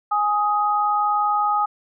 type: tone pair together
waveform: sine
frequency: 830.6 / 1252.4 Hz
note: G#5 / D#6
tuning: 0 / +11 cents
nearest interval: perfect fifth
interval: 711 cents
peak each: -20 dBFS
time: 0.11-1.66 s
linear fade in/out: 10 ms
effects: none